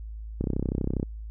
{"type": "click train", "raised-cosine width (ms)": 3, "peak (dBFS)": -14, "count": 21, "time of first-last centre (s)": [0.41, 1.029], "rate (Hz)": 32.3, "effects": ["added 54 Hz sine -35 dBFS peak until 1.3 s"]}